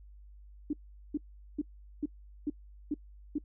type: tone bursts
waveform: sine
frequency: 295.2 Hz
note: D4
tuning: 9 cents sharp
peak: -28 dBFS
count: 7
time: 0.7-3.384 s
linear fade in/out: 5 ms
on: 32 ms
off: 410 ms
effects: noise-tail reverb RT60 0.1 s tail -25 dB re dry + added 50 Hz sine -50 dBFS peak until 3.44 s